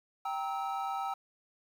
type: chord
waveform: triangle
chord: E diminished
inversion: first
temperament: equal with one note detuned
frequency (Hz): 784 / 932.3 / 1297.4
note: G5 / Bb5 / E6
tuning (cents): 0 / 0 / -28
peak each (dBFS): -33 / -38 / -36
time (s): 0.25-1.14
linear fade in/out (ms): 5
effects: 10-bit